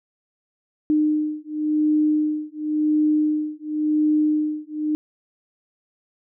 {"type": "beating tone pair", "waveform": "sine", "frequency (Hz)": [303.9, 304.83], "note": ["D#4", "D#4"], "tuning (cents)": [-41, -35], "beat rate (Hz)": 0.93, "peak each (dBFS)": -21, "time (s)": [0.9, 4.95], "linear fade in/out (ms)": 0, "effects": []}